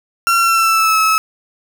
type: tone with pitch glide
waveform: 35% pulse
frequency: 1365 to 1295.9 Hz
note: F6 to E6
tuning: -40 to -30 cents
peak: -9 dBFS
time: 0.27-1.18 s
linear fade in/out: 0 ms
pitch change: -90 cents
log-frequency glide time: 0.39-0.98 s
effects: none